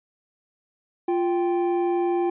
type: tone pair together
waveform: triangle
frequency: 349.2 / 784 Hz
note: F4 / G5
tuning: 0 / 0 cents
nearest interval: octave + major second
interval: 1400 cents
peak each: -19 / -26 dBFS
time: 1.08-2.3 s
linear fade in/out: 5 ms
effects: resampled to 8000 Hz